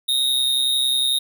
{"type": "tone with amplitude modulation", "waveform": "square", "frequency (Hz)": 3729, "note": "A#7", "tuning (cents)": 0, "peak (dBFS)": -15, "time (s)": [0.08, 1.19], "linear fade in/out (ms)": 10, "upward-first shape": "sine", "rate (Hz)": 131, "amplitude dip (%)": 65, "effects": []}